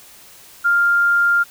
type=tone; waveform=sine; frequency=1399 Hz; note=F6; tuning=3 cents sharp; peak=-12 dBFS; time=0.64-1.44 s; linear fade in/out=20 ms; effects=white hiss -44 dBFS RMS until 1.5 s